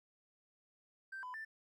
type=tone with pitch steps; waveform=triangle; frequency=1563 / 1003 / 1774 Hz; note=G6 / B5 / A6; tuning=-6 / +26 / +14 cents; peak=-40 dBFS; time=1.12-1.45 s; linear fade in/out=10 ms; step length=110 ms; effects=tanh soft clip ceiling -40 dBFS